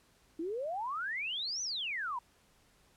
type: exponential two-way sweep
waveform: sine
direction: up then down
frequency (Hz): 311.1 to 6200 to 929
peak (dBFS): -34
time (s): 0.39-2.19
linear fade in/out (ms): 5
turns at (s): 1.62
effects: pink hiss -67 dBFS RMS until 2.96 s + low-pass 12000 Hz 12 dB/octave